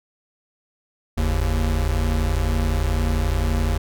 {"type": "tone pair together", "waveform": "square", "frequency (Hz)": [46.25, 77.78], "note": ["F#1", "D#2"], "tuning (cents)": [0, 0], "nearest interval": "major sixth", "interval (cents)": 900, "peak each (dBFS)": -22, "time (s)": [1.17, 3.78], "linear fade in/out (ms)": 10, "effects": []}